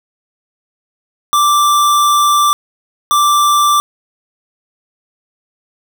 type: tone bursts at uneven times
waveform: square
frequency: 1174.7 Hz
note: D6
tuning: in tune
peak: -9 dBFS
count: 2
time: 1.33-2.53 / 3.11-3.8 s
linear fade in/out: 0 ms
effects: none